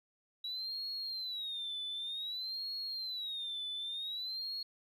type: tone with vibrato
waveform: sine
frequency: 3882 Hz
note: B7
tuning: 31 cents flat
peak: -36 dBFS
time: 0.44-4.63 s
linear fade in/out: 5 ms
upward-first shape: sine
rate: 0.54 Hz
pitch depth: 180 cents each way
effects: tanh soft clip ceiling -34 dBFS + 12-bit